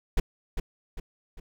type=noise with echo; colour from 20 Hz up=brown; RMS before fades=-20 dBFS; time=0.17-0.2 s; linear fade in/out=5 ms; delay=400 ms; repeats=3; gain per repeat=-7 dB; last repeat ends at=1.4 s; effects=none